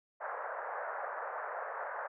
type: band-pass noise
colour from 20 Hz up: pink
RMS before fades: -40 dBFS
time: 0.2-2.08 s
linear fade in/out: 20 ms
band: 520 to 1700 Hz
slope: 48 dB/octave
effects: none